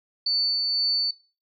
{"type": "tone with tremolo", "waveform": "sine", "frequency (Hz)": 4500, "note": "C#8", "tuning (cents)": 25, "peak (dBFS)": -20, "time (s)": [0.26, 1.11], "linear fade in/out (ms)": 5, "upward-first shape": "sine", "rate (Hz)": 2, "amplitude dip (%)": 25, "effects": ["noise-tail reverb RT60 0.4 s tail -23 dB re dry"]}